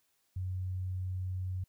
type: tone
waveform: sine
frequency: 92.5 Hz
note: F#2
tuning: in tune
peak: -33 dBFS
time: 0.36-1.64 s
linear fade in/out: 5 ms
effects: white hiss -75 dBFS RMS until 1.68 s